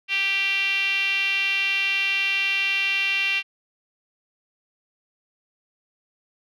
5% pulse tone with band-pass filter, 392 Hz, G4, in tune, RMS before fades -23 dBFS, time 0.08-3.43 s, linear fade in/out 50 ms, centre 2600 Hz, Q 6.5, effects none

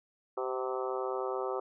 harmonic tone with a mistuned harmonic, 129.2 Hz, C3, 21 cents flat, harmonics 3 / 4 / 5 / 6 / 7 / 8 / 9 / 10, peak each -35 / -37 / -43 / -41 / -43 / -46 / -42 / -44 dBFS, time 0.37-1.6 s, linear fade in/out 5 ms, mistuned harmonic 6, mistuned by -30 cents, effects none

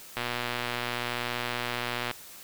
click train, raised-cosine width 0.3 ms, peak -14 dBFS, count 236, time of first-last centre 0.17-2.112 s, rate 121 Hz, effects white hiss -47 dBFS RMS until 2.43 s

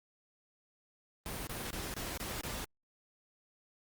pink noise bursts, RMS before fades -40 dBFS, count 6, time 1.26-2.645 s, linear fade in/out 0 ms, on 210 ms, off 25 ms, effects Opus 32 kbps

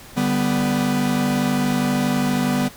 45% pulse tone cluster, 146.4 / 195.7 / 248.1 Hz, D3 / G3 / B3, -5 / -3 / +8 cents, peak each -26 / -23 / -20 dBFS, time 0.16-2.69 s, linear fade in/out 20 ms, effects pink hiss -42 dBFS RMS until 2.76 s

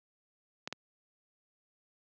clicks, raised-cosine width 0.2 ms, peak -19 dBFS, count 2, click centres 0.675 / 0.726 s, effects high-pass 150 Hz 12 dB/octave + low-pass 7000 Hz 12 dB/octave

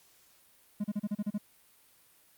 triangle tone bursts, 207.1 Hz, G#3, 5 cents flat, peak -27 dBFS, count 8, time 0.8-1.382 s, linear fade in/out 10 ms, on 43 ms, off 34 ms, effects white hiss -63 dBFS RMS until 2.37 s + Opus 48 kbps

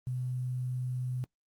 sine tone with quantisation, 126.3 Hz, B2, 39 cents sharp, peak -31 dBFS, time 0.07-1.24 s, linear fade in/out 0 ms, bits 10, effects noise-tail reverb RT60 0.1 s tail -26 dB re dry + Opus 24 kbps

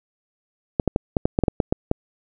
clicks, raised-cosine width 2 ms, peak -4 dBFS, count 11, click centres 0.798 / 0.877 / 0.961 / 1.168 / 1.255 / 1.389 / 1.437 / 1.482 / 1.602 / 1.725 / 1.914 s, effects none

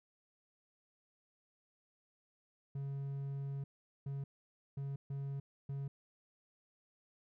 triangle tone bursts at uneven times, 138.59 Hz, C#3, in tune, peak -36 dBFS, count 5, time 2.75-3.64 / 4.06-4.24 / 4.77-4.96 / 5.1-5.4 / 5.69-5.88 s, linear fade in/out 5 ms, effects none

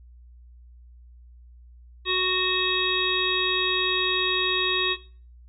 harmonic tone with a mistuned harmonic, 370 Hz, F#4, in tune, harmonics 1 / 3 / 5 / 7 / 9 / 10, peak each -28 / -30 / -31 / -29 / -30 / -25 dBFS, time 2.05-4.97 s, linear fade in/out 50 ms, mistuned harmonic 10, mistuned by +31 cents, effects noise-tail reverb RT60 0.4 s tail -17 dB re dry + added 60 Hz sine -46 dBFS peak until 5.48 s

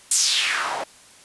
white noise with band-pass filter sweep, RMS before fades -22 dBFS, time 0.11-0.84 s, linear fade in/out 5 ms, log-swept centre 8400 to 600 Hz, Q 2.7, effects white hiss -49 dBFS RMS until 1.24 s + resampled to 24000 Hz

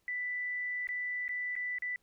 sine tone with dropouts, 1982 Hz, B6, 6 cents sharp, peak -33 dBFS, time 0.08-1.96 s, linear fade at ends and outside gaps 1 ms, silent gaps 0.871-0.889 / 1.281-1.292 / 1.554-1.563 / 1.785-1.822 s, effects pink hiss -75 dBFS RMS until 2.02 s

